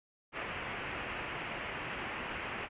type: low-pass noise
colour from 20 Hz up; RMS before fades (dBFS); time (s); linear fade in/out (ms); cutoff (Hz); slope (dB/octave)
white; -40; 0.32-2.69; 50; 2800; 48
effects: resampled to 8000 Hz